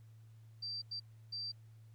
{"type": "tone bursts at uneven times", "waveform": "sine", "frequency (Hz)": 4685, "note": "D8", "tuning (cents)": -5, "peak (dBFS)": -39, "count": 3, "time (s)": [[0.62, 0.82], [0.91, 1], [1.32, 1.52]], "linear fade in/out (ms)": 10, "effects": ["added 111 Hz sine -55 dBFS peak until 1.94 s", "pink hiss -75 dBFS RMS until 1.94 s"]}